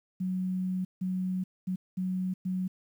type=tone bursts at uneven times; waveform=sine; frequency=185 Hz; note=F#3; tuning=in tune; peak=-28 dBFS; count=5; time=0.2-0.85 / 1.01-1.44 / 1.67-1.76 / 1.97-2.34 / 2.45-2.68 s; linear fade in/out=10 ms; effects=10-bit